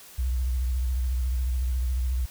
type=tone with vibrato; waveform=sine; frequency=62.8 Hz; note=B1; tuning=30 cents sharp; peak=-23 dBFS; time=0.18-2.26 s; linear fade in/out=10 ms; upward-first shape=triangle; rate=14 Hz; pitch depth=120 cents each way; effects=white hiss -48 dBFS RMS until 2.3 s